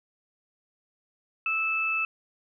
sine tone pair together, 1312 / 2626 Hz, E6 / E7, -9 / -7 cents, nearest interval octave, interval 1202 cents, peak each -32 / -25 dBFS, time 1.46-2.05 s, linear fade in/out 2 ms, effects none

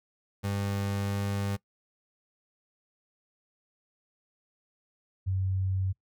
30% pulse / sine tone pair in turn, 99.9 / 94.72 Hz, G2 / F#2, +33 / +41 cents, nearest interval minor second, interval 92 cents, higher first, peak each -26 dBFS, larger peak neither, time 0.43-1.57 / 5.26-5.93 s, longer first, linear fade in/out 20 ms, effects noise-tail reverb RT60 0.1 s tail -21 dB re dry

